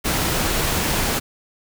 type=noise; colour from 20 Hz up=pink; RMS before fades=-21 dBFS; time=0.04-1.2 s; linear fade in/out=20 ms; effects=none